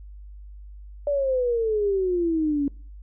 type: exponential sweep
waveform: sine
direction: down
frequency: 585 to 278 Hz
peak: -20 dBFS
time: 1.07-2.68 s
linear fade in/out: 2 ms
effects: noise-tail reverb RT60 0.4 s tail -22 dB re dry + added 50 Hz sine -39 dBFS peak until 3.02 s